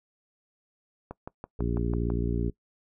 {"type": "click train", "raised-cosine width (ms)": 1, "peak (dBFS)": -23, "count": 7, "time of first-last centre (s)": [1.11, 2.102], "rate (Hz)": 6.05}
{"type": "harmonic tone", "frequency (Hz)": 58.4, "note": "A#1", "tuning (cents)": 4, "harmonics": [1, 2, 3, 4, 5, 6, 7], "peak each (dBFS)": [-29, -32, -34, -35, -36, -37, -37], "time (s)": [1.59, 2.5], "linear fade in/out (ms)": 5}
{"effects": ["noise-tail reverb RT60 0.1 s tail -22 dB re dry"]}